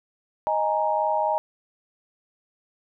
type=chord; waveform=sine; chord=D# suspended fourth; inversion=none; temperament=just; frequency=622.3 / 829.7 / 933.4 Hz; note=D#5 / G#5 / A#5; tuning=0 / -2 / +2 cents; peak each=-25 dBFS; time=0.47-1.38 s; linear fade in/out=0 ms; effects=none

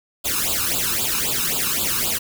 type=noise with flanger; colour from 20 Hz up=white; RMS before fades=-22 dBFS; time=0.24-2.19 s; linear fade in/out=20 ms; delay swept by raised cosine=0.25 to 0.79 ms; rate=3.8 Hz; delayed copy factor=+1; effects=none

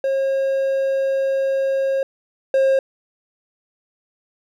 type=tone pair in turn; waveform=triangle; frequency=540 / 536 Hz; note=C#5 / C5; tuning=-45 / +42 cents; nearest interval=unison; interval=13 cents; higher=first; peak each=-15 / -11 dBFS; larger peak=second; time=0.04-2.03 / 2.54-2.79 s; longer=first; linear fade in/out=2 ms; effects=none

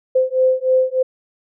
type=beating tone pair; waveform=sine; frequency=515 / 518.3 Hz; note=C5 / C5; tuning=-28 / -16 cents; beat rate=3.3 Hz; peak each=-16 dBFS; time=0.15-1.03 s; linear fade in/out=10 ms; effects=none

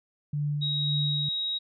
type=tone with tremolo; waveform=sine; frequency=146.83 Hz; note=D3; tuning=in tune; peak=-25 dBFS; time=0.33-1.29 s; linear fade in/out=5 ms; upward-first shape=sine; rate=1.9 Hz; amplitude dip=40%
type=tone; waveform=sine; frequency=3804 Hz; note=A#7; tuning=34 cents sharp; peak=-27 dBFS; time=0.61-1.59 s; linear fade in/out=20 ms
effects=none

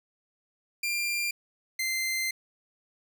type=tone pair in turn; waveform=sawtooth; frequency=2386 / 2080 Hz; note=D7 / C7; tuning=+27 / -11 cents; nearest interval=major second; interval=238 cents; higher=first; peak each=-24 dBFS; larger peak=neither; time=0.83-1.31 / 1.79-2.31 s; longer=second; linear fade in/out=5 ms; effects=none

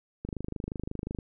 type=click train; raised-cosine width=3 ms; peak=-21 dBFS; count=25; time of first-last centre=0.25-1.188 s; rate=25.6 Hz; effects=none

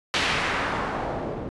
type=noise with low-pass filter sweep; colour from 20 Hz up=white; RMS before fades=-27 dBFS; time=0.14-1.49 s; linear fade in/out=0 ms; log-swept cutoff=3300 to 420 Hz; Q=1.1; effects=resampled to 24000 Hz

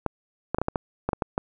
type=clicks; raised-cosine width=1 ms; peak=-10 dBFS; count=10; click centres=0.063 / 0.546 / 0.585 / 0.616 / 0.684 / 0.758 / 1.09 / 1.132 / 1.222 / 1.379 s; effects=none

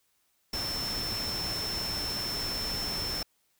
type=tone in noise; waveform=sine; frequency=5340 Hz; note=E8; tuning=22 cents sharp; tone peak=-32 dBFS; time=0.53-3.23 s; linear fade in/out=5 ms; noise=pink; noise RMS=-37 dBFS; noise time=0.53-3.23 s; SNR=+2 dB; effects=white hiss -72 dBFS RMS until 3.59 s

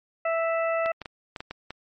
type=harmonic tone; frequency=659.3 Hz; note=E5; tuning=in tune; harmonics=1 / 2 / 3 / 4; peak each=-24 / -30 / -34 / -36 dBFS; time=0.25-0.92 s; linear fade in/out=5 ms
type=clicks; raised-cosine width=0.3 ms; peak=-19 dBFS; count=7; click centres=0.86 / 1.017 / 1.058 / 1.362 / 1.405 / 1.51 / 1.706 s
effects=MP3 48 kbps

